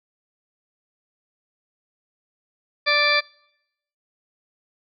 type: harmonic tone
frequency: 587.3 Hz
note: D5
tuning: in tune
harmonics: 1 / 2 / 3 / 4 / 6 / 7 / 8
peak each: -25 / -25 / -23 / -21 / -27 / -30 / -24 dBFS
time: 2.86-3.21 s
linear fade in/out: 20 ms
effects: noise-tail reverb RT60 0.8 s tail -25 dB re dry